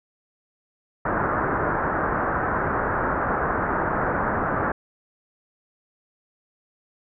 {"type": "low-pass noise", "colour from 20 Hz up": "white", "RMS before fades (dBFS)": -24, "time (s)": [1.05, 4.72], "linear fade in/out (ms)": 5, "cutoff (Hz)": 1600, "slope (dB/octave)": 48, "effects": []}